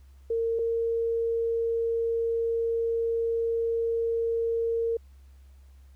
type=tone pair in turn; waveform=sine; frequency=458.2 / 460.1 Hz; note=A#4 / A#4; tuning=-30 / -23 cents; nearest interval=unison; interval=7 cents; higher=second; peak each=-24 dBFS; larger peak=neither; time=0.3-0.59 / 0.59-4.97 s; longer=second; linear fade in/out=5 ms; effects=added 67 Hz sine -49 dBFS peak until 5.95 s + pink hiss -68 dBFS RMS until 5.95 s